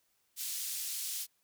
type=band-pass noise; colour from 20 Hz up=white; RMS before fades=-38 dBFS; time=0.36-1.27 s; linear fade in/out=50 ms; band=3800 to 15000 Hz; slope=12 dB/octave; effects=white hiss -75 dBFS RMS until 1.43 s